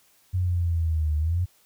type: linear two-way sweep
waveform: sine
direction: down then up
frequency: 92.5 to 74.9 to 92.5 Hz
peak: -21 dBFS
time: 0.33-1.46 s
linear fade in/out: 20 ms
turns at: 1.17 s
effects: white hiss -61 dBFS RMS until 1.65 s